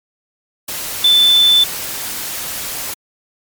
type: tone in noise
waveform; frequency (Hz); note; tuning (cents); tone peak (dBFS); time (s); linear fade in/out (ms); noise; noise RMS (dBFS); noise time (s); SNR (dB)
sine; 3520; A7; 0; -7; 1.04-1.64; 5; white; -24; 0.68-2.94; +14
effects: MP3 96 kbps